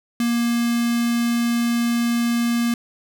square tone with notch filter, 235.8 Hz, A#3, 20 cents sharp, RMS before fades -20 dBFS, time 0.2-2.74 s, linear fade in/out 2 ms, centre 780 Hz, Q 1.2, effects none

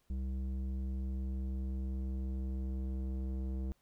square tone with low-pass filter sweep, 65.2 Hz, C2, 5 cents flat, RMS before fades -37 dBFS, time 0.1-3.72 s, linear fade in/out 0 ms, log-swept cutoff 210 to 350 Hz, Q 0.95, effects pink hiss -75 dBFS RMS until 3.81 s

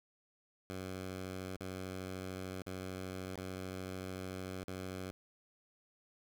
10% pulse tone with dropouts, 93.4 Hz, F#2, 17 cents sharp, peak -33 dBFS, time 0.7-5.11 s, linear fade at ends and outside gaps 0 ms, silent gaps 1.565-1.607 / 2.62-2.665 / 3.356-3.377 / 4.639-4.68 s, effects none

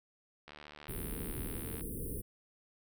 click train, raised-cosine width 0.3 ms, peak -33 dBFS, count 100, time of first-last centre 0.48-1.809 s, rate 74.5 Hz
pink band-stop noise, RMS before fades -40 dBFS, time 0.88-2.22 s, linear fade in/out 20 ms, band 490 to 9000 Hz, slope 96 dB/octave
effects none

